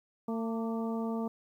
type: harmonic tone with a mistuned harmonic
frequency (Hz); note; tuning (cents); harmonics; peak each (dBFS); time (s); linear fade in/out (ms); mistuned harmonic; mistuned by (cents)
226.1; A3; +47; 1 / 2 / 3 / 4 / 5; -32 / -38 / -42 / -44 / -46; 0.28-1.28; 5; 5; +51
effects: 11-bit